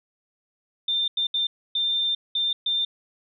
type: tone bursts at uneven times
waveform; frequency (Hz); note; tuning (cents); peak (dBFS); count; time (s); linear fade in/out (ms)
sine; 3592; A7; +35; -21; 6; 0.88-1.08 / 1.17-1.27 / 1.34-1.47 / 1.75-2.15 / 2.35-2.53 / 2.66-2.85; 5
effects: none